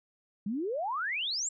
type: exponential sweep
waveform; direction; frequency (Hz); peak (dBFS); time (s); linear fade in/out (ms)
sine; up; 190.6 to 7760; -30; 0.46-1.49; 5
effects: none